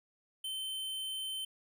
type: tone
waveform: square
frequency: 3086 Hz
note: G7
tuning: 28 cents flat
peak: -37 dBFS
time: 0.44-1.45 s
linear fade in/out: 5 ms
effects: none